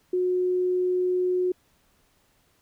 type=tone; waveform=sine; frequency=363.8 Hz; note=F#4; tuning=29 cents flat; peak=-21 dBFS; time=0.13-1.52 s; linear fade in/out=5 ms; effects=pink hiss -65 dBFS RMS until 2.61 s